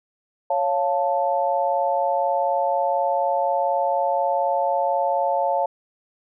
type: chord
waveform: sine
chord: Db augmented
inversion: none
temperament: equal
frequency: 554.4 / 698.5 / 880 Hz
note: Db5 / F5 / A5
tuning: 0 / 0 / 0 cents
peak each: -23 dBFS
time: 0.5-5.66 s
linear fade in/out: 5 ms
effects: none